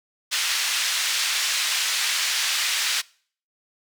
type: band-pass noise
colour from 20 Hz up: white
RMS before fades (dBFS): -24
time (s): 0.31-3.02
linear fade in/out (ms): 20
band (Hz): 1700 to 5200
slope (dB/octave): 12
effects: noise-tail reverb RT60 0.5 s tail -24 dB re dry